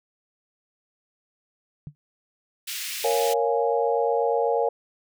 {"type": "tone with exponential decay", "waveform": "sine", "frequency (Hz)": 146.83, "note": "D3", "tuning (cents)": 0, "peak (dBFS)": -29, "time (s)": [1.87, 1.95], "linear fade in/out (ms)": 0, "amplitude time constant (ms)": 16}
{"type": "high-pass noise", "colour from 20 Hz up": "pink", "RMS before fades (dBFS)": -32, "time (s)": [2.67, 3.34], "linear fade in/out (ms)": 10, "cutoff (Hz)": 2100, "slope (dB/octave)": 24}
{"type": "chord", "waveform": "sine", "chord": "Bb minor seventh", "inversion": "none", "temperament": "equal", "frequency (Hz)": [466.2, 554.4, 698.5, 830.6], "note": ["Bb4", "Db5", "F5", "Ab5"], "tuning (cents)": [0, 0, 0, 0], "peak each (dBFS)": [-23, -26, -28, -27], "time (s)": [3.04, 4.69], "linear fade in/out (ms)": 5}
{"effects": []}